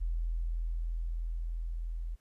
sine tone with level ramp, 41.57 Hz, E1, 15 cents sharp, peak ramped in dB -29 to -34 dBFS, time 0-2.16 s, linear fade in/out 20 ms, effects pink hiss -74 dBFS RMS until 2.2 s + resampled to 32000 Hz

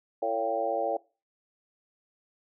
harmonic tone with a mistuned harmonic, 112.4 Hz, A2, 37 cents sharp, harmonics 3 / 4 / 5 / 6 / 7, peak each -38 / -33 / -30 / -32 / -32 dBFS, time 0.22-0.97 s, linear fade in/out 5 ms, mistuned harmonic 6, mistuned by +46 cents, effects noise-tail reverb RT60 0.3 s tail -20 dB re dry

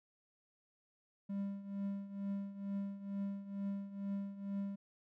triangle tone with tremolo, 198.6 Hz, G3, 23 cents sharp, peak -33 dBFS, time 1.29-4.76 s, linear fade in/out 10 ms, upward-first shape triangle, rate 2.2 Hz, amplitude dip 80%, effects none

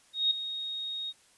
sine tone with ADSR envelope, 3738 Hz, A#7, 4 cents sharp, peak -21 dBFS, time 0.13-1.13 s, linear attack 180 ms, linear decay 4 ms, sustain -12 dB, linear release 38 ms, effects white hiss -62 dBFS RMS until 1.37 s + resampled to 24000 Hz

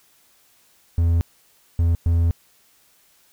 triangle tone bursts at uneven times, 84.2 Hz, E2, 37 cents sharp, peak -13 dBFS, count 3, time 0.98-1.21 / 1.79-1.95 / 2.06-2.31 s, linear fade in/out 0 ms, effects white hiss -58 dBFS RMS until 3.32 s

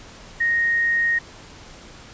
sine tone, 1864.7 Hz, A#6, in tune, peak -17 dBFS, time 0.4-1.19 s, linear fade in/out 10 ms, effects pink hiss -43 dBFS RMS until 2.13 s + resampled to 16000 Hz

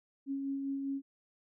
sine tone with tremolo, 274.7 Hz, C#4, 16 cents flat, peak -32 dBFS, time 0.26-1.02 s, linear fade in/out 50 ms, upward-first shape sine, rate 5 Hz, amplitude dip 30%, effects none

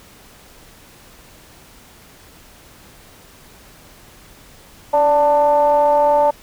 triangle ring-modulated tone, 151.3 Hz, D#3, 48 cents flat, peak -6 dBFS, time 4.93-6.31 s, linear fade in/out 10 ms, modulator 735 Hz, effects pink hiss -45 dBFS RMS until 6.42 s

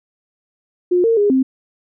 sine tone with pitch steps, 357.3 / 456.9 / 410.5 / 262.7 Hz, F4 / A#4 / G#4 / C4, +40 / -35 / -20 / +7 cents, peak -11 dBFS, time 0.91-1.43 s, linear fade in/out 10 ms, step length 130 ms, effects none

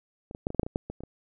clicks, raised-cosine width 2 ms, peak -27 / -24 / -14 / -21 / -23 / -7 / -16 / -21 / -13 / -22 / -29 / -26 dBFS, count 12, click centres 0.311 / 0.349 / 0.469 / 0.504 / 0.547 / 0.596 / 0.632 / 0.665 / 0.759 / 0.9 / 1.006 / 1.036 s, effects none

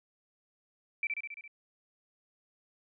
sine tone with echo, 2330 Hz, D7, 14 cents flat, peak -28 dBFS, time 1.03-1.07 s, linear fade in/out 2 ms, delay 68 ms, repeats 6, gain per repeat -3 dB, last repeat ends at 1.478 s, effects none

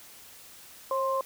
sine tone pair together, 537 / 1050.7 Hz, C5 / C6, +45 / +7 cents, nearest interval octave, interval 1162 cents, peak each -28 dBFS, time 0.91-1.21 s, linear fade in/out 2 ms, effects white hiss -50 dBFS RMS until 1.25 s

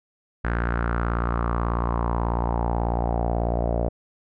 sawtooth tone with low-pass filter sweep, 58.27 Hz, A#1, in tune, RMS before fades -24 dBFS, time 0.44-3.89 s, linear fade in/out 10 ms, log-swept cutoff 1600 to 620 Hz, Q 4.5, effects none

